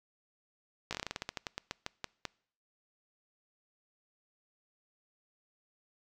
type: slowing click train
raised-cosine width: 0.2 ms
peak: -18 dBFS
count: 18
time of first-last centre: 0.91-2.253 s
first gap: 17 ms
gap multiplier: 1.17
effects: noise-tail reverb RT60 0.6 s tail -25 dB re dry